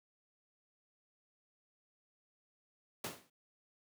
pink noise with exponential decay, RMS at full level -36 dBFS, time 3.04-3.3 s, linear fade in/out 5 ms, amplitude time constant 55 ms, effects high-pass 150 Hz 12 dB/octave

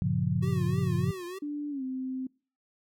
sine chord, G half-diminished seventh, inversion none, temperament just, 98 / 117.6 / 141.12 / 176.4 Hz, G2 / Bb2 / Db3 / F3, 0 / +16 / +31 / +18 cents, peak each -32 / -32 / -29 / -29 dBFS, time 0.02-1.11 s, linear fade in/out 0 ms
square tone with vibrato, 370 Hz, F#4, in tune, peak -37 dBFS, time 0.42-1.39 s, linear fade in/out 10 ms, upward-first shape triangle, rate 3.3 Hz, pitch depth 130 cents each way
sine tone with pitch glide, 293.2 to 259.7 Hz, D4 to C4, -3 to -13 cents, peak -31 dBFS, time 1.42-2.27 s, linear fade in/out 5 ms, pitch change -210 cents, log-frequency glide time 1.7-1.83 s
effects noise-tail reverb RT60 0.4 s tail -25 dB re dry

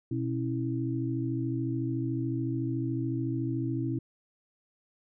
sine tone cluster, 123.6 / 273.8 / 327.6 Hz, B2 / C#4 / E4, +2 / -21 / -11 cents, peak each -31 / -34 / -33 dBFS, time 0.11-3.99 s, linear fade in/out 5 ms, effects none

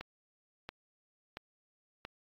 click train, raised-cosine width 0.3 ms, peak -25 dBFS, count 4, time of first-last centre 0.01-2.051 s, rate 1.47 Hz, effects AAC 32 kbps

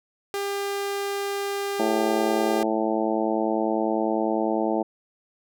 sawtooth tone, 400 Hz, G4, 35 cents sharp, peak -22 dBFS, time 0.34-2.63 s, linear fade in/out 0 ms
harmonic tone, 110 Hz, A2, in tune, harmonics 2 / 3 / 4 / 5 / 6 / 7 / 8, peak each -29 / -26 / -30 / -30 / -29 / -31 / -32 dBFS, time 1.79-4.83 s, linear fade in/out 10 ms
effects none

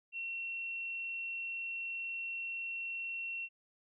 sine tone, 2721 Hz, F7, 46 cents flat, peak -37 dBFS, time 0.12-3.49 s, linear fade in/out 50 ms, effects none

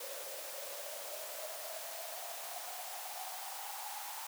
white noise with high-pass filter sweep, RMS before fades -44 dBFS, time 0-4.27 s, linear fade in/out 5 ms, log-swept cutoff 530 to 860 Hz, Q 9, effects none

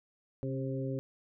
harmonic tone with a mistuned harmonic, 132.8 Hz, C3, 26 cents sharp, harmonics 1 / 2 / 3 / 4, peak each -35 / -38 / -40 / -41 dBFS, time 0.43-0.99 s, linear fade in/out 0 ms, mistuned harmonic 2, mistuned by +28 cents, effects none

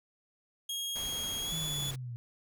sawtooth tone with pitch glide, 3270 to 3427 Hz, G#7 to A7, -28 to -46 cents, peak -31 dBFS, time 0.69-1.91 s, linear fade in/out 5 ms, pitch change +82 cents, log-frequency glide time 1.41-1.56 s
pink noise, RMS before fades -44 dBFS, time 0.95-1.96 s, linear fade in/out 10 ms
sine exponential sweep, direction down, 165.2 to 116.7 Hz, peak -37 dBFS, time 1.52-2.16 s, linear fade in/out 0 ms
effects none

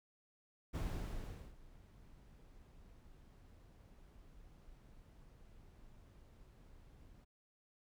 brown noise with ADSR envelope, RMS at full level -38 dBFS, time 0.73-7.25 s, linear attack 23 ms, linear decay 780 ms, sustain -22 dB, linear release 17 ms, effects none

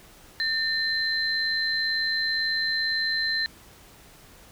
sine tone pair together, 1800 / 4091 Hz, A6 / C8, +39 / -40 cents, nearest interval octave + major second, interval 1421 cents, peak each -26 / -26 dBFS, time 0.4-3.46 s, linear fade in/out 0 ms, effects pink hiss -51 dBFS RMS until 4.51 s

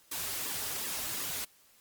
white noise with flanger, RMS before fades -36 dBFS, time 0.11-1.45 s, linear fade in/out 10 ms, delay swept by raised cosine 1.3 to 6 ms, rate 2.7 Hz, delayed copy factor -0.8, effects white hiss -63 dBFS RMS until 1.8 s + Opus 48 kbps

